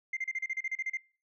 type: tone bursts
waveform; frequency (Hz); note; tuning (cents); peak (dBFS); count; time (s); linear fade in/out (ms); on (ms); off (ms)
sine; 2093; C7; 0; -29; 12; 0.13-0.972; 5; 39; 34
effects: noise-tail reverb RT60 0.4 s tail -23 dB re dry + tanh soft clip ceiling -27 dBFS